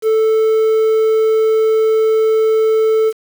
triangle tone with quantisation, 440 Hz, A4, in tune, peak -8 dBFS, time 0.02-3.13 s, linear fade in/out 50 ms, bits 6, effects none

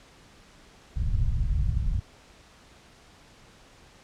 pink low-pass noise, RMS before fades -25 dBFS, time 0.96-2 s, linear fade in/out 10 ms, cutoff 120 Hz, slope 24 dB/octave, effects pink hiss -54 dBFS RMS until 4.03 s + low-pass 7000 Hz 12 dB/octave

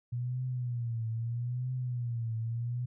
sine tone with vibrato, 120 Hz, B2, 49 cents flat, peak -31 dBFS, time 0.12-2.86 s, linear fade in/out 10 ms, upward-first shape triangle, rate 0.78 Hz, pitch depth 120 cents each way, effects none

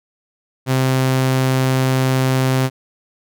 sawtooth tone, 130.81 Hz, C3, in tune, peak -10 dBFS, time 0.66-2.7 s, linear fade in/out 50 ms, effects none

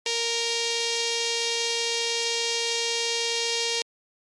5% pulse tone with notch filter, 464.9 Hz, A#4, 5 cents flat, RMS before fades -26 dBFS, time 0.06-3.82 s, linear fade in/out 2 ms, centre 1300 Hz, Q 0.65, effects MP3 48 kbps

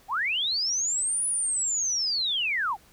sine linear two-way sweep, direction up then down, 712 to 9956 to 712 Hz, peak -24 dBFS, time 0.08-2.77 s, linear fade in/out 50 ms, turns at 1.26 s, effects pink hiss -57 dBFS RMS until 2.92 s

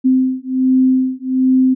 sine beating tone pair, 258.5 / 259.8 Hz, C4 / C4, -21 / -12 cents, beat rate 1.3 Hz, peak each -14 dBFS, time 0.04-1.75 s, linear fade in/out 20 ms, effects none

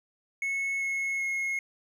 triangle tone with pitch steps, 2194 / 2179 / 2164 Hz, C#7 / C#7 / C#7, -18 / -30 / -42 cents, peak -26 dBFS, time 0.42-1.59 s, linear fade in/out 2 ms, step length 390 ms, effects none

